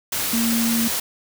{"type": "tone in noise", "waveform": "sine", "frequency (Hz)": 230.6, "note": "A#3", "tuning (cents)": -19, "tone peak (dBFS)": -19, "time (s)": [0.33, 0.88], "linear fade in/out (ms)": 5, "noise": "white", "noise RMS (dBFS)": -24, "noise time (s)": [0.12, 1], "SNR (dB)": 2, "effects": []}